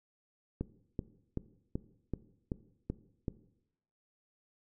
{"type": "click train", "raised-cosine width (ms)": 3, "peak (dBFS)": -21, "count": 8, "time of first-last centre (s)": [0.61, 3.282], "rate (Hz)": 2.62, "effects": ["noise-tail reverb RT60 0.8 s tail -17 dB re dry"]}